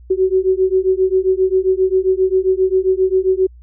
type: beating tone pair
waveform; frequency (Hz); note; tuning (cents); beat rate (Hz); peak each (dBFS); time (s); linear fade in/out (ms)
sine; 372.5 / 380; F#4 / F#4; +12 / +46; 7.5; -15; 0.1-3.47; 10
effects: added 60 Hz sine -38 dBFS peak until 3.62 s